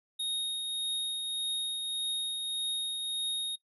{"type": "tone with tremolo", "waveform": "square", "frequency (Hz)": 3729, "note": "A#7", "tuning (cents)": 0, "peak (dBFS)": -30, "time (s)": [0.19, 3.56], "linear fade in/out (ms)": 10, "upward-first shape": "triangle", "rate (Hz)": 1.7, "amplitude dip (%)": 35, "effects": ["noise-tail reverb RT60 0.1 s tail -22 dB re dry", "resampled to 32000 Hz"]}